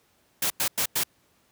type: noise bursts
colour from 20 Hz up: white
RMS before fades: -25 dBFS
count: 4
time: 0.42-1.036 s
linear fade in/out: 5 ms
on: 82 ms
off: 96 ms
effects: pink hiss -65 dBFS RMS until 1.51 s + high-pass 80 Hz 12 dB/octave